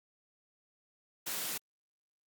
white high-pass noise, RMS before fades -37 dBFS, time 1.26-1.58 s, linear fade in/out 10 ms, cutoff 120 Hz, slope 48 dB/octave, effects Opus 48 kbps

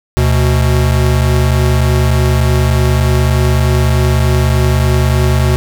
square tone pair together, 73.73 / 124 Hz, D2 / B2, +7 / +7 cents, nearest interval major sixth, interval 900 cents, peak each -12 dBFS, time 0.17-5.56 s, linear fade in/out 0 ms, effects none

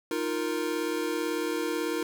square chord, Eb suspended second, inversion none, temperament equal, 311.1 / 349.2 / 466.2 Hz, Eb4 / F4 / Bb4, 0 / 0 / 0 cents, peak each -33 dBFS, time 0.11-2.03 s, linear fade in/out 2 ms, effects none

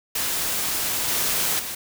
white noise with level steps, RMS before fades -25 / -23 / -31 dBFS, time 0.15-1.75 s, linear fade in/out 5 ms, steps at 1.08 / 1.59 s, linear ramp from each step 5 ms, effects none

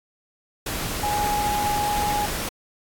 sine tone in noise, 830.6 Hz, G#5, in tune, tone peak -22 dBFS, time 1.03-2.26 s, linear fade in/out 5 ms, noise pink, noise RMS -28 dBFS, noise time 0.66-2.49 s, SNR +3 dB, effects AAC 64 kbps

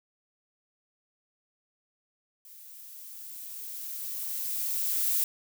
violet noise with level ramp, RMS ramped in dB -50 to -26 dBFS, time 2.45-5.24 s, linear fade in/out 2 ms, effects none

